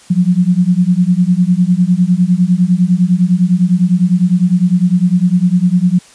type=beating tone pair; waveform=sine; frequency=174.61 / 184.51 Hz; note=F3 / F#3; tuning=0 / -5 cents; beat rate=9.9 Hz; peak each=-11 dBFS; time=0.1-5.99 s; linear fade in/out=10 ms; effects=white hiss -42 dBFS RMS until 6.14 s + resampled to 22050 Hz